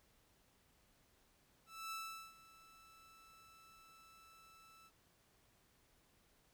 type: tone with ADSR envelope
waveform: sawtooth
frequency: 1318.5 Hz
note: E6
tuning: in tune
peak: -39 dBFS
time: 1.66-4.91 s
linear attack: 260 ms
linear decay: 410 ms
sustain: -19 dB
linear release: 47 ms
effects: pink hiss -73 dBFS RMS until 6.53 s